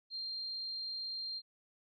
sine tone, 4186 Hz, C8, in tune, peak -38 dBFS, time 0.1-1.42 s, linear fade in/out 50 ms, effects none

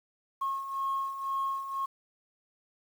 sine beating tone pair, 1084 / 1086 Hz, C#6 / C#6, -39 / -36 cents, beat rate 2 Hz, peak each -36 / -30 dBFS, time 0.41-1.86 s, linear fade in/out 10 ms, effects tanh soft clip ceiling -24 dBFS + 9-bit

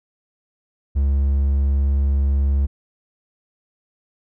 triangle tone, 69.3 Hz, C#2, in tune, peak -13 dBFS, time 0.95-2.67 s, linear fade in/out 20 ms, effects none

